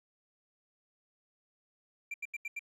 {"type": "tone bursts", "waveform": "triangle", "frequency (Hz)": 2362, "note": "D7", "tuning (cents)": 9, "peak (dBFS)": -34, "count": 5, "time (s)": [2.11, 2.593], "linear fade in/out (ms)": 5, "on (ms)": 31, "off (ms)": 82, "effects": ["resampled to 32000 Hz"]}